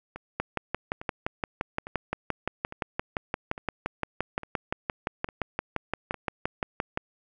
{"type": "two click trains", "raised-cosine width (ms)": 0.5, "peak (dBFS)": [-23, -12], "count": [8, 39], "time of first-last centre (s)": [[0.16, 6.143], [0.4, 6.974]], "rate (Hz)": [1.17, 5.78], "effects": []}